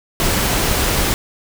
pink noise, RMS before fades -17 dBFS, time 0.2-1.14 s, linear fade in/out 0 ms, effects none

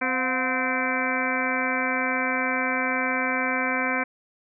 harmonic tone with a mistuned harmonic, 257.9 Hz, C4, 25 cents flat, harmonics 1 / 2 / 3 / 4 / 5 / 6 / 7 / 8 / 9, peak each -30 / -32 / -33 / -31 / -35 / -29 / -35 / -32 / -29 dBFS, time 0.01-4.04 s, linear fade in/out 10 ms, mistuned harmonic 3, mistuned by -100 cents, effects none

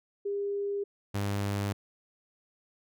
sine / sawtooth tone pair in turn, 402.9 / 100.72 Hz, G4 / G2, +48 / +47 cents, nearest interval 2 octaves, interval 2401 cents, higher first, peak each -29 / -25 dBFS, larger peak second, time 0.25-0.84 / 1.14-1.73 s, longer neither, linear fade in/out 10 ms, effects none

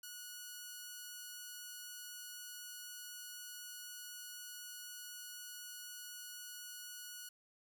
5% pulse tone, 1462 Hz, F#6, 21 cents flat, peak -36 dBFS, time 0.03-7.29 s, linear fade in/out 5 ms, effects none

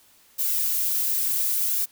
violet noise with flanger, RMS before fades -24 dBFS, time 0.38-1.86 s, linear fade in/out 20 ms, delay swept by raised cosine 1.5 to 3.6 ms, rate 0.69 Hz, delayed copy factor -0.5, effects white hiss -57 dBFS RMS until 1.91 s

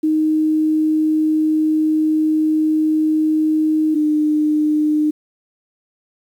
sine tone pair in turn, 311.1 / 303.5 Hz, D#4 / D#4, 0 / -43 cents, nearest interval unison, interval 43 cents, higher first, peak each -13 dBFS, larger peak neither, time 0.03-3.95 / 3.95-5.11 s, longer first, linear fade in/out 10 ms, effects 8-bit

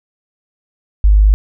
sine tone, 51.1 Hz, G#1, 27 cents flat, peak -5 dBFS, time 1.04-1.34 s, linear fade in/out 0 ms, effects none

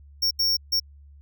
square tone bursts at uneven times, 5500 Hz, F8, 27 cents flat, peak -20 dBFS, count 3, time 0.22-0.31 / 0.39-0.57 / 0.72-0.8 s, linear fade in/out 10 ms, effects added 71 Hz sine -46 dBFS peak until 1.21 s

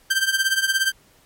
sawtooth tone with tremolo, 1568 Hz, G6, in tune, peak -11 dBFS, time 0.1-0.92 s, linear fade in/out 10 ms, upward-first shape triangle, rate 17 Hz, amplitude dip 85%, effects pink hiss -56 dBFS RMS until 1.25 s + MP3 64 kbps

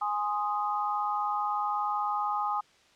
sine chord, Ab major, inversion none, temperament equal, 830.6 / 1046.5 / 1244.5 Hz, Ab5 / C6 / Eb6, 0 / 0 / 0 cents, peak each -30 / -35 / -31 dBFS, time 0.01-2.61 s, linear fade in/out 10 ms, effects white hiss -61 dBFS RMS until 2.95 s + low-pass 5000 Hz 12 dB/octave

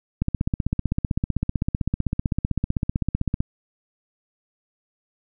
click train, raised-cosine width 5 ms, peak -9 dBFS, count 51, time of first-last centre 0.22-3.405 s, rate 15.7 Hz, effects none

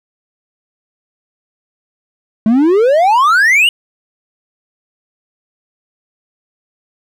triangle exponential sweep, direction up, 210 to 2960 Hz, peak -5 dBFS, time 2.46-3.69 s, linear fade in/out 2 ms, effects none

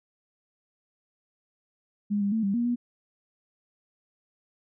sine tone with pitch steps, 205.5 / 200.8 / 222.8 / 197.7 / 237.6 / 241.6 Hz, G#3 / G3 / A3 / G3 / A#3 / B3, -18 / +42 / +22 / +15 / +33 / -38 cents, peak -23 dBFS, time 2.1-2.76 s, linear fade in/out 20 ms, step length 110 ms, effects none

